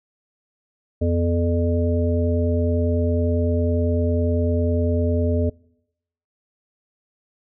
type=harmonic tone with a mistuned harmonic; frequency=86 Hz; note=F2; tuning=26 cents flat; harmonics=1 / 3 / 5 / 7; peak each=-19 / -24 / -26 / -27 dBFS; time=1.01-5.5 s; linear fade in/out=10 ms; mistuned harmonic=3; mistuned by=-68 cents; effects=noise-tail reverb RT60 0.8 s tail -25 dB re dry